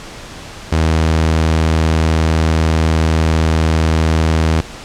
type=tone; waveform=sawtooth; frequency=80 Hz; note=D#2; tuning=49 cents sharp; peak=-7 dBFS; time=0.72-4.61 s; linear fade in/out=5 ms; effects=pink hiss -32 dBFS RMS until 4.84 s + low-pass 7000 Hz 12 dB/octave